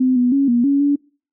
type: tone with pitch steps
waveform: sine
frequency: 256.8 / 246.4 / 276.7 / 239.2 / 280.1 / 285.7 Hz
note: C4 / B3 / C#4 / A#3 / C#4 / D4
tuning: -32 / -4 / -3 / +45 / +18 / -48 cents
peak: -12 dBFS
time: 0-0.96 s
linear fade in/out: 10 ms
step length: 160 ms
effects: noise-tail reverb RT60 0.4 s tail -25 dB re dry